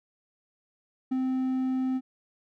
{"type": "tone with ADSR envelope", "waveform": "triangle", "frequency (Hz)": 259.5, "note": "C4", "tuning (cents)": -14, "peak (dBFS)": -21, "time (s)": [1.11, 2.01], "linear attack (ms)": 12, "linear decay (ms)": 11, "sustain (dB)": -2, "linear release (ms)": 46, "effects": []}